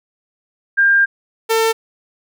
sine / sawtooth tone pair in turn, 1600 / 449 Hz, G6 / A4, +35 / +35 cents, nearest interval octave + minor seventh, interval 2200 cents, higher first, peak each -9 dBFS, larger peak neither, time 0.77-1.06 / 1.49-1.73 s, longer first, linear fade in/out 20 ms, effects none

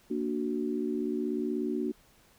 sine chord, Bb augmented, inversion none, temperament equal, 233.1 / 293.7 / 370 Hz, Bb3 / D4 / F#4, 0 / 0 / 0 cents, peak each -33 dBFS, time 0.1-1.92 s, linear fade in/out 10 ms, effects pink hiss -62 dBFS RMS until 2.38 s

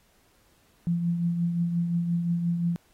sine tone with tremolo, 171.3 Hz, F3, 33 cents flat, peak -21 dBFS, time 0.87-2.76 s, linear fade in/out 0 ms, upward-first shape triangle, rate 5.7 Hz, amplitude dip 50%, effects pink hiss -64 dBFS RMS until 2.93 s + AAC 48 kbps

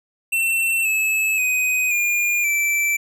square tone with pitch steps, 2695 / 2599 / 2506 / 2416 / 2330 Hz, E7 / E7 / D#7 / D7 / D7, +38 / -25 / +12 / +48 / -14 cents, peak -18 dBFS, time 0.32-2.97 s, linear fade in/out 10 ms, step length 530 ms, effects none

